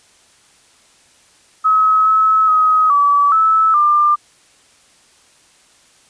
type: tone with pitch steps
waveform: sine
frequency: 1281 / 1293 / 1264 / 1148 / 1306 / 1194 Hz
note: E6 / E6 / D#6 / D6 / E6 / D6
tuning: -50 / -34 / +27 / -40 / -17 / +28 cents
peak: -9 dBFS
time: 1.64-4.16 s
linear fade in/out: 20 ms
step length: 420 ms
effects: white hiss -51 dBFS RMS until 6.09 s + resampled to 22050 Hz